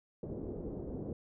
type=low-pass noise; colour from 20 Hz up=white; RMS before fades=-41 dBFS; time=0.23-1.13 s; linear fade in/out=2 ms; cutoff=440 Hz; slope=24 dB/octave; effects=none